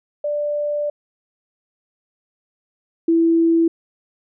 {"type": "tone pair in turn", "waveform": "sine", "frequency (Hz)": [589, 331.2], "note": ["D5", "E4"], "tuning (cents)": [5, 8], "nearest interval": "minor seventh", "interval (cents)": 997, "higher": "first", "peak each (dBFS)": [-19, -12], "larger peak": "second", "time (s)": [[0.24, 0.9], [3.08, 3.68]], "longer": "first", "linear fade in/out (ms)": 5, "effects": []}